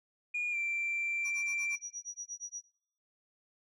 sine tone with pitch glide, 2436 to 2353 Hz, D#7 to D7, -37 to +3 cents, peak -30 dBFS, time 0.34-1.76 s, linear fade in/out 10 ms, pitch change -60 cents, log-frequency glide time 0.51-0.56 s
sine tone with tremolo, 5800 Hz, F#8, 35 cents flat, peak -36 dBFS, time 1.24-2.64 s, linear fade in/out 20 ms, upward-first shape sine, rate 8.5 Hz, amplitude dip 100%
effects noise-tail reverb RT60 0.7 s tail -24 dB re dry + tanh soft clip ceiling -28 dBFS

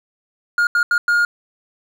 triangle tone bursts at uneven times, 1422 Hz, F6, 31 cents sharp, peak -11 dBFS, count 4, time 0.58-0.67 / 0.75-0.83 / 0.91-0.98 / 1.08-1.25 s, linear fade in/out 2 ms, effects none

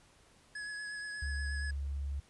square tone with vibrato, 1686 Hz, G#6, 26 cents sharp, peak -40 dBFS, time 0.55-1.71 s, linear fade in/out 5 ms, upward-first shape triangle, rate 8.4 Hz, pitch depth 22 cents each way
sine tone with pitch glide, 69.3 to 69.98 Hz, C#2 to C#2, 0 to +17 cents, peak -34 dBFS, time 1.22-2.2 s, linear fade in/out 5 ms, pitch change +17 cents, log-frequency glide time 1.5-1.65 s
effects pink hiss -64 dBFS RMS until 2.29 s + resampled to 24000 Hz

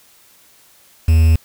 triangle tone with quantisation, 80.9 Hz, E2, 32 cents flat, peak -6 dBFS, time 1.08-1.36 s, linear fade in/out 5 ms, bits 5, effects white hiss -50 dBFS RMS until 1.44 s

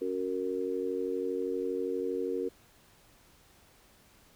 sine chord, F# major, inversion second, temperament just, 277.5 / 370 / 462.5 Hz, C#4 / F#4 / A#4, +2 / 0 / -14 cents, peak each -37 / -34 / -33 dBFS, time 0.01-2.49 s, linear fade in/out 10 ms, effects pink hiss -61 dBFS RMS until 4.35 s

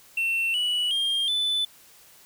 triangle tone with pitch steps, 2700 / 2944 / 3211 / 3501 Hz, E7 / F#7 / G7 / A7, +41 / -9 / +41 / -9 cents, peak -21 dBFS, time 0.17-1.65 s, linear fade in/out 5 ms, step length 370 ms, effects white hiss -53 dBFS RMS until 2.25 s

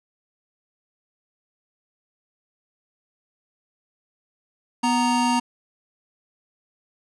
square tone pair together, 246.8 / 932.3 Hz, B3 / A#5, -1 / 0 cents, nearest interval octave + major seventh, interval 2301 cents, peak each -22 dBFS, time 4.83-5.4 s, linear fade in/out 10 ms, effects resampled to 24000 Hz

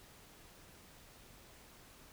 silence, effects pink hiss -59 dBFS RMS until 2.12 s

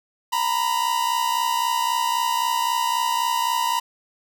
45% pulse tone pair together, 931 / 994.8 Hz, A#5 / B5, -2 / +12 cents, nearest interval minor second, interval 114 cents, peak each -23 dBFS, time 0.32-3.8 s, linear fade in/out 10 ms, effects none

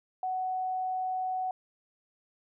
sine tone, 745 Hz, F#5, 12 cents sharp, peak -29 dBFS, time 0.23-1.51 s, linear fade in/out 2 ms, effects none

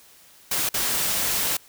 white noise with dropouts, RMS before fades -24 dBFS, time 0.51-1.57 s, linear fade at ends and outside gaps 5 ms, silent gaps 0.691-0.74 s, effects white hiss -52 dBFS RMS until 1.68 s

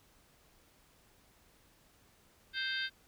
harmonic tone, 523.3 Hz, C5, in tune, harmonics 3 / 4 / 5 / 6 / 7 / 8 / 9, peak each -36 / -45 / -46 / -43 / -40 / -51 / -44 dBFS, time 2.53-2.9 s, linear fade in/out 50 ms, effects pink hiss -66 dBFS RMS until 3.07 s

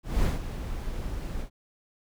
brown noise with ADSR envelope, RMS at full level -22 dBFS, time 0.03-1.5 s, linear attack 210 ms, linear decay 150 ms, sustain -11 dB, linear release 90 ms, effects none

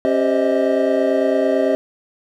triangle tone cluster, 271.2 / 392.5 / 524 / 613 / 642 Hz, C#4 / G4 / C5 / D#5 / E5, -38 / +2 / +2 / -26 / -46 cents, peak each -19 dBFS, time 0.05-1.75 s, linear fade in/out 0 ms, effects none

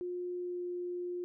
sine tone with pitch glide, 356.8 to 354.7 Hz, F4 to F4, +37 to +27 cents, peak -35 dBFS, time 0.01-1.24 s, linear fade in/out 0 ms, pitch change -10 cents, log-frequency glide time 0.36-0.63 s, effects none

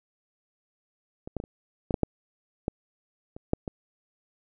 clicks, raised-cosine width 2 ms, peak -24 / -17 / -19 / -28 / -14 / -10 / -9 / -13 / -27 / -9 / -19 dBFS, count 11, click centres 1.275 / 1.367 / 1.401 / 1.439 / 1.908 / 1.942 / 2.033 / 2.681 / 3.365 / 3.534 / 3.678 s, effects none

